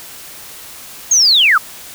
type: linear sweep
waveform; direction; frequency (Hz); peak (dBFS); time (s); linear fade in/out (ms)
sine; down; 6630 to 1148; -7; 1.11-1.58; 5
effects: white hiss -34 dBFS RMS until 1.94 s